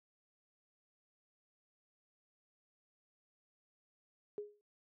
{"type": "tone with exponential decay", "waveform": "sine", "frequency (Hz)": 415.3, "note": "G#4", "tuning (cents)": 0, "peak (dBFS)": -36, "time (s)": [4.38, 4.61], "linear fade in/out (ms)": 0, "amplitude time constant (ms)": 48, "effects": ["high-pass 150 Hz 12 dB/octave"]}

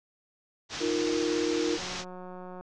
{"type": "low-pass noise", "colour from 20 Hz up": "white", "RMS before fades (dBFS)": -37, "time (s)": [0.69, 2.05], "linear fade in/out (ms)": 50, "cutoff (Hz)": 6400, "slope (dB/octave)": 48}
{"type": "chord", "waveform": "sine", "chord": "Eb suspended second", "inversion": "none", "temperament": "equal", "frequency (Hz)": [311.1, 349.2, 466.2], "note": ["Eb4", "F4", "Bb4"], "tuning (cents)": [0, 0, 0], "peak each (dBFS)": -30, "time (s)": [0.79, 1.79], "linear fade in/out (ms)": 50}
{"type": "click train", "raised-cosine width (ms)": 1, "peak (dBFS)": -30, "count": 152, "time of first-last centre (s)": [1.78, 2.61], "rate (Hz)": 182}
{"effects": []}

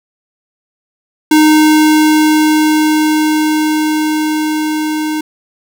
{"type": "tone with level ramp", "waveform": "square", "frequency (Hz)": 308.2, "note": "D#4", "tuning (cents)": -16, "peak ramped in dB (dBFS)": [-5, -15], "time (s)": [1.31, 5.21], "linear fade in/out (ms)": 5, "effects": []}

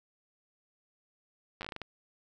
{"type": "slowing click train", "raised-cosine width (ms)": 0.3, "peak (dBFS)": -23, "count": 9, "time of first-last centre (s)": [1.61, 1.817], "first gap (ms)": 9, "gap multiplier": 1.29, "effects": []}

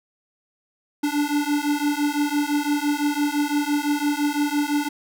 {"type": "beating tone pair", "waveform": "square", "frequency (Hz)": [289.6, 295.5], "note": ["D4", "D4"], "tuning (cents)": [-24, 11], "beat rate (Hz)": 5.9, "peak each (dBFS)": -24, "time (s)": [1.03, 4.89], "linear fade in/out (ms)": 10, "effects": []}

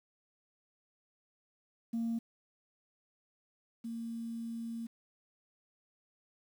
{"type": "tone pair in turn", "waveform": "sine", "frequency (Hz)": [230, 230], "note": ["A#3", "A#3"], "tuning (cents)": [-23, -23], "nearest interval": "unison", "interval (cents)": 0, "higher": "neither", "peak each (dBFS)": [-30, -37], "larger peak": "first", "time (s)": [[1.93, 2.19], [3.84, 4.87]], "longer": "second", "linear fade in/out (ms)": 10, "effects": ["tanh soft clip ceiling -29 dBFS", "10-bit"]}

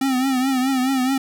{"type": "tone with vibrato", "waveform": "square", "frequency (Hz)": 261.6, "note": "C4", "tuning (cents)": 0, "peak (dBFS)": -18, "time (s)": [0.01, 1.18], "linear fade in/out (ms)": 5, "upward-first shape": "triangle", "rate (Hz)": 4.7, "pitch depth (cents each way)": 86, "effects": []}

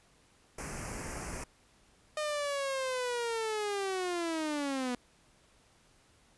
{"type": "band-stop noise", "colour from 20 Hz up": "pink", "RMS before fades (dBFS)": -40, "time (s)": [0.58, 1.44], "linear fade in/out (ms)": 5, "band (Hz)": [2600, 5200], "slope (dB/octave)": 48}
{"type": "linear sweep", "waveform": "sawtooth", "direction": "down", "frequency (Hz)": [613, 242.6], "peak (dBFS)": -28, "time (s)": [2.17, 4.95], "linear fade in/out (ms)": 2}
{"effects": ["pink hiss -65 dBFS RMS until 6.37 s", "resampled to 24000 Hz"]}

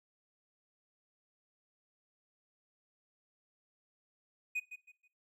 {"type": "tone with echo", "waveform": "triangle", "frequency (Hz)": 2489, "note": "D#7", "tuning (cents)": 0, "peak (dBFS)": -31, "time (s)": [4.55, 4.6], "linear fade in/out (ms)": 10, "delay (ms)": 160, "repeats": 3, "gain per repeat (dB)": -11, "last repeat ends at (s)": 5.08, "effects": ["noise-tail reverb RT60 0.3 s tail -20 dB re dry"]}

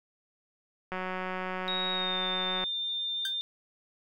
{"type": "click train", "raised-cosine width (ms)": 0.5, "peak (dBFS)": -20, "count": 319, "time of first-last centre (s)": [0.92, 2.639], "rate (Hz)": 185}
{"type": "tone with pitch glide", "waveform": "sine", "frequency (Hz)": [3780, 3603], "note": ["A#7", "A7"], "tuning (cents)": [23, 40], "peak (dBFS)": -30, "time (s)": [1.68, 3.41], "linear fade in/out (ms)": 0, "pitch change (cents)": -83, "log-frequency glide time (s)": [1.93, 2.2]}
{"type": "tone with exponential decay", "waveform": "sawtooth", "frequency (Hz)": 1568, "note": "G6", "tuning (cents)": 0, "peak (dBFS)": -28, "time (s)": [3.25, 3.35], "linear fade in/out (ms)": 2, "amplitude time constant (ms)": 21}
{"effects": []}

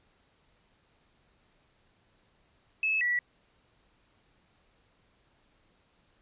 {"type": "tone pair in turn", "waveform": "sine", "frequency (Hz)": [2598, 1946.3], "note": ["E7", "B6"], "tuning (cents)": [-26, -26], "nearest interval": "perfect fourth", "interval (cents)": 500, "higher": "first", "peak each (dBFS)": -25, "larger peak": "neither", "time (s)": [[2.83, 3.01], [3.01, 3.19]], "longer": "neither", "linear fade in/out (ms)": 2, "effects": ["pink hiss -68 dBFS RMS until 6.21 s", "resampled to 8000 Hz"]}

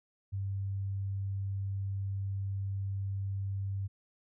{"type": "tone", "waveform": "sine", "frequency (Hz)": 98, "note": "G2", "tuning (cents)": 0, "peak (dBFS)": -32, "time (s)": [0.32, 3.88], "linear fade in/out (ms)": 20, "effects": []}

